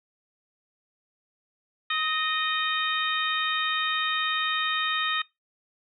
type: harmonic tone with a mistuned harmonic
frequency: 617 Hz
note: D#5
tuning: 15 cents flat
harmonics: 2 / 3 / 4 / 5 / 6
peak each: -29 / -30 / -32 / -33 / -30 dBFS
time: 1.9-5.22 s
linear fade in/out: 5 ms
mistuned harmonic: 2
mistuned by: +38 cents
effects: noise-tail reverb RT60 0.2 s tail -22 dB re dry